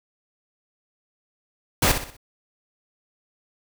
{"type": "noise with echo", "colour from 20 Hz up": "pink", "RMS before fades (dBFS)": -18, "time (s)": [1.82, 1.92], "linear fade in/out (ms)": 5, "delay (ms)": 62, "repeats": 4, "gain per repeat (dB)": -8, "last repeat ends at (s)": 2.168, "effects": []}